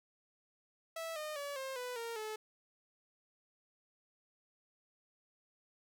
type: tone with pitch steps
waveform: sawtooth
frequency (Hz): 655 / 611.1 / 570.2 / 532 / 496.4 / 463.2 / 432.1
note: E5 / D#5 / C#5 / C5 / B4 / A#4 / A4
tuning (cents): -11 / -31 / +49 / +29 / +9 / -11 / -31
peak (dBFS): -36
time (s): 0.96-2.36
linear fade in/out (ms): 5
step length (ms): 200
effects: none